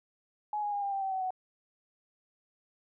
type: tone with pitch steps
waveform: sine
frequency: 841 / 826.6 / 812.4 / 798.4 / 784.7 / 771.2 / 758 / 744.9 Hz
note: G#5 / G#5 / G#5 / G5 / G5 / G5 / F#5 / F#5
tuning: +22 / -8 / -38 / +32 / +2 / -28 / +42 / +11 cents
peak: -30 dBFS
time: 0.53-1.306 s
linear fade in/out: 2 ms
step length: 97 ms
effects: none